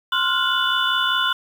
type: tone cluster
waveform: sine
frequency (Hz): 1048 / 1396 / 1461 / 2971 / 3499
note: C6 / F6 / F#6 / F#7 / A7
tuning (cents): +2 / -1 / -22 / +6 / -10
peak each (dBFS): -24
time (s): 0.12-1.33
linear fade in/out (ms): 5
effects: 7-bit